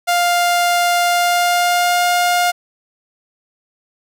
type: tone with pitch glide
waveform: sawtooth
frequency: 701 to 708.3 Hz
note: F5 to F5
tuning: +6 to +24 cents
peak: -9 dBFS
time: 0.07-2.52 s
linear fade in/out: 20 ms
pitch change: +18 cents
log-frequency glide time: 1.04-2.05 s
effects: none